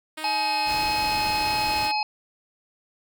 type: tone with vibrato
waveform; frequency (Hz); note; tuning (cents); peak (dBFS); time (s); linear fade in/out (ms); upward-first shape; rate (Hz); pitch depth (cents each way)
5% pulse; 311.1; D#4; 0; -21; 0.17-1.92; 10; sine; 1.6; 13
type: harmonic tone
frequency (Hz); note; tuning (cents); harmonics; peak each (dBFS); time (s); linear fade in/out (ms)
848; G#5; +36; 1 / 3 / 5 / 6; -24 / -29 / -31 / -32; 0.24-2.03; 2
type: noise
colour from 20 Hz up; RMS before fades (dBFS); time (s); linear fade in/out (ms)
pink; -35; 0.65-1.9; 50
effects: none